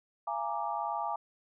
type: chord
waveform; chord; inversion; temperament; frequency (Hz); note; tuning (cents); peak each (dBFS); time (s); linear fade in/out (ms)
sine; Bb dominant seventh; second; equal with one note detuned; 682.9 / 830.6 / 932.3 / 1174.7; F5 / Ab5 / Bb5 / D6; -39 / 0 / 0 / 0; -38 / -35 / -37 / -38; 0.27-1.16; 5
effects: none